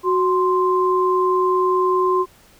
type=tone pair together; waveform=sine; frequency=369.5 / 1045 Hz; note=F#4 / C6; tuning=-2 / -2 cents; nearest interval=octave + tritone; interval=1800 cents; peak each=-17 / -18 dBFS; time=0.03-2.26 s; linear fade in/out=50 ms; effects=pink hiss -51 dBFS RMS until 2.59 s